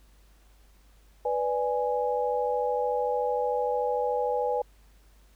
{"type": "chord", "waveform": "sine", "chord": "G# diminished", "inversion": "first", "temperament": "equal", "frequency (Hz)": [493.9, 587.3, 830.6], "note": ["B4", "D5", "G#5"], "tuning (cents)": [0, 0, 0], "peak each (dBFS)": [-27, -32, -29], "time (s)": [1.25, 4.62], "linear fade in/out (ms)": 5, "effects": ["added 50 Hz sine -55 dBFS peak until 5.35 s", "pink hiss -64 dBFS RMS until 5.35 s"]}